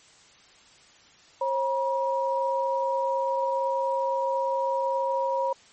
sine tone pair together, 538.2 / 959 Hz, C5 / A#5, +49 / +49 cents, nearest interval minor seventh, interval 1000 cents, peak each -26 dBFS, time 1.41-5.53 s, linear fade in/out 5 ms, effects white hiss -55 dBFS RMS until 5.72 s + MP3 32 kbps

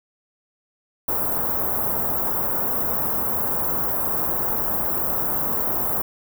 white band-stop noise, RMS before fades -23 dBFS, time 1.08-6.02 s, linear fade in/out 5 ms, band 1200 to 15000 Hz, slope 24 dB/octave, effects none

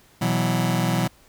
sawtooth chord, B suspended fourth, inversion none, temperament just, 123.47 / 164.63 / 185.21 Hz, B2 / E3 / F#3, 0 / -2 / +2 cents, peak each -20 dBFS, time 0.21-1.08 s, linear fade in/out 10 ms, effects pink hiss -55 dBFS RMS until 1.28 s

